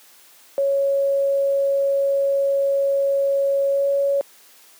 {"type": "tone with pitch glide", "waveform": "sine", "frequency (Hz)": [554, 558.5], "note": ["C#5", "C#5"], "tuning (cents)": [-1, 13], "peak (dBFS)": -16, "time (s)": [0.58, 4.21], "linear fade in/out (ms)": 0, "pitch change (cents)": 14, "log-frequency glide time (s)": [3.69, 3.87], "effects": ["white hiss -50 dBFS RMS until 4.79 s", "high-pass 300 Hz 12 dB/octave"]}